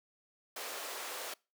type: high-pass noise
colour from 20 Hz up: pink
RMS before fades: -42 dBFS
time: 0.56-1.34 s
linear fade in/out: 5 ms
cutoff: 430 Hz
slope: 24 dB/octave
effects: noise-tail reverb RT60 0.3 s tail -25 dB re dry